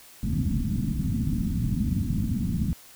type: low-pass noise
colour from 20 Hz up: white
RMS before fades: -26 dBFS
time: 0.23-2.73 s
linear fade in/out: 0 ms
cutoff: 250 Hz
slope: 48 dB/octave
effects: white hiss -50 dBFS RMS until 2.95 s